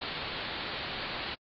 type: low-pass noise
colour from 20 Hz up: white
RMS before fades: -38 dBFS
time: 0.01-1.35 s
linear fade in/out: 10 ms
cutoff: 4500 Hz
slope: 96 dB/octave
effects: AAC 32 kbps